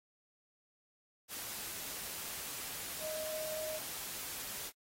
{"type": "tone in noise", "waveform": "sine", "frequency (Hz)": 624, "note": "D#5", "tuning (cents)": 5, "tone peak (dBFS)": -39, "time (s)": [3, 3.8], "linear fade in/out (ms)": 50, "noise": "white", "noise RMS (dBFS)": -43, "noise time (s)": [1.28, 4.72], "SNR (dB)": 1, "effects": ["AAC 48 kbps"]}